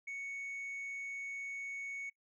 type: tone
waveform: sine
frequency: 2221 Hz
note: C#7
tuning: 3 cents sharp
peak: -37 dBFS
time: 0.07-2.1 s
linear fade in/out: 10 ms
effects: noise-tail reverb RT60 0.1 s tail -25 dB re dry + tanh soft clip ceiling -39 dBFS